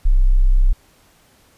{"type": "tone", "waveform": "sine", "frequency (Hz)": 32.19, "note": "C1", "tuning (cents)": -27, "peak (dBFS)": -9, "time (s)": [0.05, 0.73], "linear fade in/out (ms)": 10, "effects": ["pink hiss -54 dBFS RMS until 1.57 s", "resampled to 32000 Hz"]}